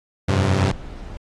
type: chord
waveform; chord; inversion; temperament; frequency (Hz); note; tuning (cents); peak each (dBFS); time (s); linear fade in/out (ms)
sawtooth; F suspended second; none; equal with one note detuned; 87.31 / 95.87 / 130.81; F2 / G2 / C3; 0 / -38 / 0; -20 / -14 / -18; 0.28-0.72; 10
type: noise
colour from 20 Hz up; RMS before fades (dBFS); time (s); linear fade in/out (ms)
brown; -34; 0.63-1.17; 0
effects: low-pass 7000 Hz 12 dB/octave + AAC 32 kbps